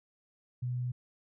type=tone; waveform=sine; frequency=124 Hz; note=B2; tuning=7 cents sharp; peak=-31 dBFS; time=0.62-0.92 s; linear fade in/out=10 ms; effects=none